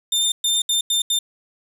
sawtooth tone bursts at uneven times, 3604 Hz, A7, 41 cents sharp, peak -14 dBFS, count 5, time 0.12-0.32 / 0.44-0.62 / 0.69-0.81 / 0.9-1.02 / 1.1-1.19 s, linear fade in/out 5 ms, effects resampled to 32000 Hz + 8-bit

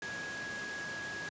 sine tone in noise, 1661.2 Hz, G#6, in tune, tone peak -39 dBFS, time 0.02-1.29 s, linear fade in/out 2 ms, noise pink, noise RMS -43 dBFS, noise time 0.02-1.29 s, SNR +1 dB, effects high-pass 150 Hz 12 dB/octave + resampled to 16000 Hz

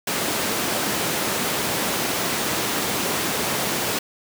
pink high-pass noise, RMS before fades -24 dBFS, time 0.07-3.99 s, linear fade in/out 5 ms, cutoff 190 Hz, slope 12 dB/octave, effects none

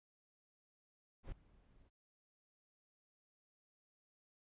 brown noise with ADSR envelope, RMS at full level -45 dBFS, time 1.23-1.9 s, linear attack 90 ms, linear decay 5 ms, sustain -22 dB, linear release 27 ms, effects resampled to 8000 Hz

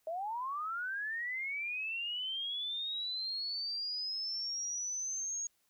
sine linear sweep, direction up, 622.3 to 6620 Hz, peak -35 dBFS, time 0.07-5.47 s, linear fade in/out 2 ms, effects white hiss -75 dBFS RMS until 5.69 s

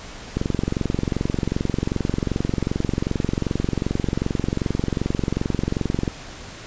click train, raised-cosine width 3 ms, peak -8 dBFS, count 130, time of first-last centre 0.37-6.078 s, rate 22.6 Hz, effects pink hiss -38 dBFS RMS until 6.66 s + resampled to 16000 Hz

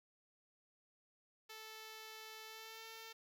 5% pulse tone with pitch glide, 438.9 to 448.4 Hz, A4 to A4, -4 to +33 cents, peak -39 dBFS, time 1.49-3.13 s, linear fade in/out 10 ms, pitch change +37 cents, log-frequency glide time 2.45-2.86 s, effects none

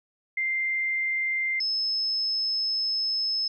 sine tone pair in turn, 2093 / 5203 Hz, C7 / E8, 0 / -23 cents, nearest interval octave + major third, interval 1577 cents, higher second, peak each -24 dBFS, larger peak neither, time 0.37-1.6 / 1.6-3.48 s, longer second, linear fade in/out 5 ms, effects none

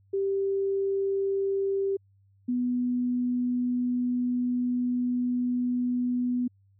sine tone pair in turn, 392 / 246.9 Hz, G4 / B3, 0 / 0 cents, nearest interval minor sixth, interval 800 cents, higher first, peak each -24 dBFS, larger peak neither, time 0.13-1.97 / 2.48-6.48 s, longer second, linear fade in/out 10 ms, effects added 98 Hz sine -59 dBFS peak until 6.79 s

